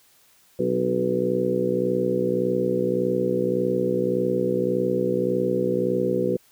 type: harmonic tone with a mistuned harmonic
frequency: 61.74 Hz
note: B1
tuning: in tune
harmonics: 2 / 3 / 4 / 5 / 6 / 7 / 8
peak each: -34 / -28 / -30 / -33 / -25 / -29 / -25 dBFS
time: 0.59-6.37 s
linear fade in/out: 5 ms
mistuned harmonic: 4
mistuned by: +56 cents
effects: white hiss -58 dBFS RMS until 6.51 s